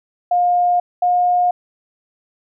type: tone pair in turn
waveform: sine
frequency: 710 / 714.9 Hz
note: F5 / F5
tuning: +28 / +40 cents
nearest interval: unison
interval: 12 cents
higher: second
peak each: -12 dBFS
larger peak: neither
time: 0.31-0.8 / 1.02-1.51 s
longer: neither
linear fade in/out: 5 ms
effects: none